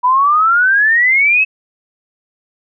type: exponential sweep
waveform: sine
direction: up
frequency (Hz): 977 to 2621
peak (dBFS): -8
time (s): 0.03-1.45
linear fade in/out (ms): 20
effects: none